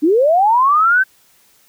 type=linear sweep; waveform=sine; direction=up; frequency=279 to 1568 Hz; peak=-9 dBFS; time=0.02-1.04 s; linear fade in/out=20 ms; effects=white hiss -53 dBFS RMS until 1.68 s